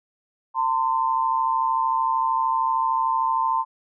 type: tone pair together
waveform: sine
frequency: 903.8 / 1037 Hz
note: A5 / C6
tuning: +46 / -16 cents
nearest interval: major second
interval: 238 cents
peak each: -22 dBFS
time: 0.54-3.65 s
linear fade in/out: 50 ms
effects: none